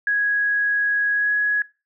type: tone with pitch glide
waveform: sine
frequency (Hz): 1661.2 to 1675.7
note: G#6 to G#6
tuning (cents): 0 to +15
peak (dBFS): -17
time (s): 0.07-1.62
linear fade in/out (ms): 2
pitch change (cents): +15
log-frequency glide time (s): 1.13-1.32
effects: noise-tail reverb RT60 0.3 s tail -22 dB re dry